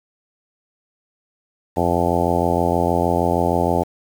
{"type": "harmonic tone", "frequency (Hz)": 86.4, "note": "F2", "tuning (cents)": -18, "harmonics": [1, 2, 3, 4, 5, 6, 7, 8, 9, 10], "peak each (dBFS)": [-25, -25, -25, -25, -25, -25, -25, -25, -25, -25], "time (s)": [1.76, 3.84], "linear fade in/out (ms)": 20, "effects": ["7-bit"]}